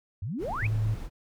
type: exponential sweep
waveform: sine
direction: up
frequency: 83.7 to 2637 Hz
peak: -30 dBFS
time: 0.22-0.67 s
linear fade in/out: 5 ms
type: noise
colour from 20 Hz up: brown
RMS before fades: -37 dBFS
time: 0.38-1.1 s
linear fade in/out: 50 ms
type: tone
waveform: sine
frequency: 107.8 Hz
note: A2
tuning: 35 cents flat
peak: -24 dBFS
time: 0.62-0.95 s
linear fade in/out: 10 ms
effects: none